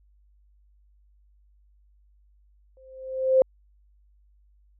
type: tone with exponential growth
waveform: sine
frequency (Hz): 523.3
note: C5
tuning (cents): 0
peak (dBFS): -12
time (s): 2.77-3.42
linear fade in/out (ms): 1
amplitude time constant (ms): 140
effects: added 50 Hz sine -57 dBFS peak until 4.79 s